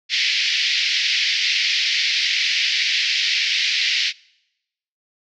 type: band-pass noise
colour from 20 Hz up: pink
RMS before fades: -20 dBFS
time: 0.09-4.13 s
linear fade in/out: 50 ms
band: 2000 to 5300 Hz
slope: 48 dB/octave
effects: noise-tail reverb RT60 0.9 s tail -25 dB re dry